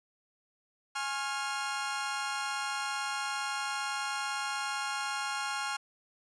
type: chord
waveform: sawtooth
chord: Db major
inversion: second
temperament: equal with one note detuned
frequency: 830.6 / 1080.9 / 1396.9 Hz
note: Ab5 / Db6 / F6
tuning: 0 / -44 / 0 cents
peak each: -33 / -35 / -32 dBFS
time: 0.95-5.77 s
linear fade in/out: 10 ms
effects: resampled to 22050 Hz + 11-bit